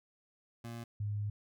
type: tone pair in turn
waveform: 25% pulse / sine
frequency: 116.9 / 103.64 Hz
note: A#2 / G#2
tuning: +5 / -3 cents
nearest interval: major second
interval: 208 cents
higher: first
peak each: -38 / -33 dBFS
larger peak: second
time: 0.64-0.84 / 1-1.3 s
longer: second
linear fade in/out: 5 ms
effects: none